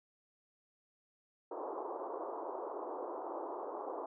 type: band-pass noise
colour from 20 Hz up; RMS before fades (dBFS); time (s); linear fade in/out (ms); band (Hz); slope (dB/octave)
pink; -42; 1.51-4.06; 5; 330 to 1100; 48
effects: none